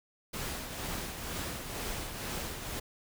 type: noise with tremolo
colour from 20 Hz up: pink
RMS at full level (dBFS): -36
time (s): 0.33-2.8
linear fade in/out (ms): 10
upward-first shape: triangle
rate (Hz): 2.1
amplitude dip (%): 50
effects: none